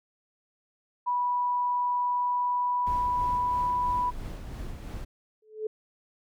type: tone with pitch glide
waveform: sine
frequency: 981 to 986.7 Hz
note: B5 to B5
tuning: -12 to -2 cents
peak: -24 dBFS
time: 1.06-4.11 s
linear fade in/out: 20 ms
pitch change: +10 cents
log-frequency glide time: 1.97-3.78 s
type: noise with tremolo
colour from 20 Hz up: brown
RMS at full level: -36 dBFS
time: 2.86-5.05 s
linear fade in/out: 10 ms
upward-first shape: sine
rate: 3 Hz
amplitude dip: 35%
type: tone with exponential growth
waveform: sine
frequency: 432.5 Hz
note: A4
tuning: 30 cents flat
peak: -25 dBFS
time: 5.42-5.67 s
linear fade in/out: 5 ms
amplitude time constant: 54 ms
effects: none